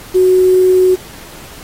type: tone with quantisation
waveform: sine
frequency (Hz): 370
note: F#4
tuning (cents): 0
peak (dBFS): -6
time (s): 0.14-0.96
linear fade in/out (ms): 20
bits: 5
effects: pink hiss -35 dBFS RMS until 1.63 s + AAC 48 kbps